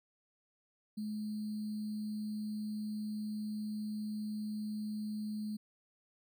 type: tone with sample-and-hold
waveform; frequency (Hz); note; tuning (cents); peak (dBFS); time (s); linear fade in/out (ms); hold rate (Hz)
sine; 212.4; G#3; +39; -36; 0.97-5.57; 10; 4410
effects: none